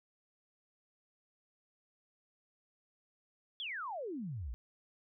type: exponential sweep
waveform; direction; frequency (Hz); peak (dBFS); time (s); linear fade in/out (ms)
sine; down; 3520 to 51.91; -38; 3.6-4.54; 0
effects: none